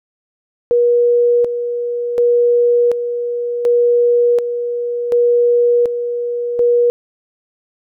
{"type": "tone with tremolo", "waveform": "sine", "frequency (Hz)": 480, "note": "B4", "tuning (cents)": -49, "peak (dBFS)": -9, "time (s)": [0.71, 6.9], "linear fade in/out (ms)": 0, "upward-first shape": "square", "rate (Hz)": 0.68, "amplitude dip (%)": 60, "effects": []}